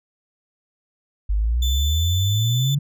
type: exponential sweep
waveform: sine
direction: up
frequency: 48.94 to 145.8 Hz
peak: -17 dBFS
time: 1.29-2.79 s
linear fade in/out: 10 ms
type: tone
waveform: 35% pulse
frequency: 3520 Hz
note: A7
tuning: in tune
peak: -23 dBFS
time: 1.62-2.75 s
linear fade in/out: 5 ms
effects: none